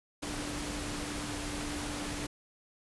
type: tone in noise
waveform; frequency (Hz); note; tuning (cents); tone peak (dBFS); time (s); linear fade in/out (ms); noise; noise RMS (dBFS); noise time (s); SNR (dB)
sine; 293.7; D4; 0; -40; 0.22-2.27; 10; pink; -38; 0.22-2.27; -5
effects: resampled to 24000 Hz